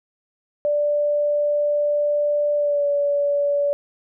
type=tone with pitch glide; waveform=sine; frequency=587.3 to 573.6 Hz; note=D5 to D5; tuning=0 to -41 cents; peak=-17 dBFS; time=0.65-3.73 s; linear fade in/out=0 ms; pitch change=-41 cents; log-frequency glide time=2.56-2.86 s; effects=none